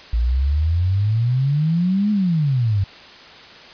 sine exponential two-way sweep, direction up then down, 55.5 to 213.8 to 94.1 Hz, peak -15 dBFS, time 0.13-2.84 s, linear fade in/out 5 ms, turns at 2.11 s, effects white hiss -41 dBFS RMS until 3.73 s + resampled to 11025 Hz

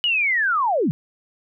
sine linear sweep, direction down, 2960 to 123.47 Hz, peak -17 dBFS, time 0.04-0.91 s, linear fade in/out 0 ms, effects none

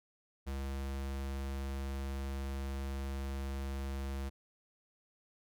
square tone, 68.1 Hz, C#2, 30 cents flat, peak -37 dBFS, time 0.46-4.3 s, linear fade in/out 20 ms, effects none

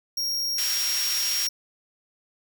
45% pulse tone, 5588 Hz, F8, in tune, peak -25 dBFS, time 0.17-1.49 s, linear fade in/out 5 ms
pink high-pass noise, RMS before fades -30 dBFS, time 0.58-1.47 s, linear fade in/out 2 ms, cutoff 2400 Hz, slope 12 dB/octave
effects none

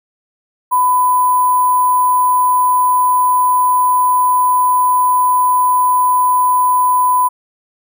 sine tone with sample-and-hold, 1000 Hz, B5, 21 cents sharp, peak -9 dBFS, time 0.71-7.29 s, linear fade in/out 20 ms, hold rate 11025 Hz, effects none

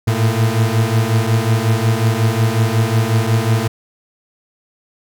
40% pulse beating tone pair, 109.5 / 115 Hz, A2 / A#2, -8 / -23 cents, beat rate 5.5 Hz, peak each -15 dBFS, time 0.07-3.68 s, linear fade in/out 10 ms, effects none

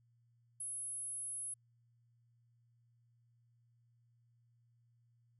sine tone, 10650 Hz, E9, 17 cents sharp, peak -40 dBFS, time 0.6-1.54 s, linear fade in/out 5 ms, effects added 118 Hz sine -69 dBFS peak until 5.39 s

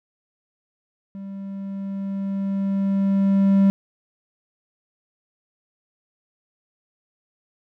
triangle tone with level ramp, 196 Hz, G3, in tune, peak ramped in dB -30 to -10 dBFS, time 1.15-3.7 s, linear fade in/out 0 ms, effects none

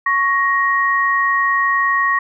sine tone pair together, 1108.7 / 1880.3 Hz, C#6 / A#6, 0 / +14 cents, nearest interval major sixth, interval 914 cents, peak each -16 dBFS, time 0.06-2.19 s, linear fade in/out 5 ms, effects none

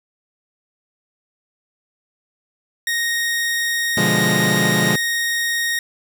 sawtooth tone, 1864.7 Hz, A#6, in tune, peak -15 dBFS, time 2.87-5.79 s, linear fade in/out 2 ms
sawtooth chord, B diminished seventh, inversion none, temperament equal, 123.47 / 146.83 / 174.61 / 207.7 Hz, B2 / D3 / F3 / Ab3, 0 / 0 / 0 / 0 cents, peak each -21 / -20 / -17 / -17 dBFS, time 3.97-4.96 s, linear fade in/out 5 ms
effects none

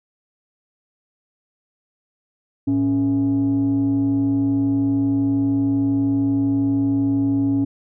sine tone pair together, 110 / 277.2 Hz, A2 / C#4, 0 / 0 cents, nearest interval octave + major third, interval 1600 cents, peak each -22 / -15 dBFS, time 2.67-7.65 s, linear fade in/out 10 ms, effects tanh soft clip ceiling -13 dBFS

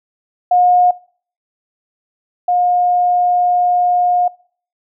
sine tone pair in turn, 718 / 714.7 Hz, F5 / F5, +48 / +40 cents, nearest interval unison, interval 8 cents, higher first, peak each -8 / -11 dBFS, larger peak first, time 0.51-0.91 / 2.48-4.28 s, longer second, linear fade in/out 5 ms, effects noise-tail reverb RT60 0.5 s tail -23 dB re dry

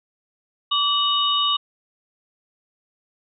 sine tone cluster, 1155 / 2954 / 3708 Hz, D6 / F#7 / A#7, -29 / -3 / -10 cents, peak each -22 dBFS, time 0.71-1.57 s, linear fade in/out 10 ms, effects none

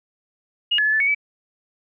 sine tone with pitch steps, 2865 / 1710 / 1724 / 1750 / 2224 / 2296 Hz, F7 / A6 / A6 / A6 / C#7 / D7, +44 / -50 / -36 / -10 / +5 / -40 cents, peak -16 dBFS, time 0.71-1.148 s, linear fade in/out 10 ms, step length 73 ms, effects none

